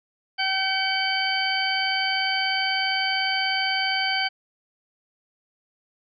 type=harmonic tone with a mistuned harmonic; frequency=768 Hz; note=G5; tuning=36 cents flat; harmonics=1 / 2 / 3 / 4 / 6; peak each=-28 / -28 / -28 / -28 / -28 dBFS; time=0.38-4.29 s; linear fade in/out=20 ms; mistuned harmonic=3; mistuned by=-25 cents; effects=none